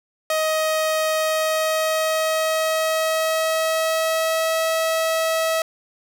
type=tone with pitch glide; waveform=sawtooth; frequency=629 to 646.3 Hz; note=D#5 to E5; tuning=+19 to -34 cents; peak=-15 dBFS; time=0.3-5.62 s; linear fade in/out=2 ms; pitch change=+47 cents; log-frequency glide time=1.14-4.63 s; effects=none